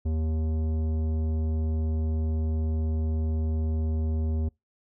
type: tone with tanh clipping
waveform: sine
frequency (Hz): 79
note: D#2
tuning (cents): +27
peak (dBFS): -26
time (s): 0.05-4.49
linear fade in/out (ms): 10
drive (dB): 13
effects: noise-tail reverb RT60 0.2 s tail -26 dB re dry